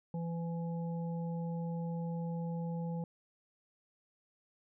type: harmonic tone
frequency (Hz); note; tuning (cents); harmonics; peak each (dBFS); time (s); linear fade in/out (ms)
167.9; E3; +32; 1 / 3 / 5; -35 / -45 / -49; 0.14-3.04; 2
effects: none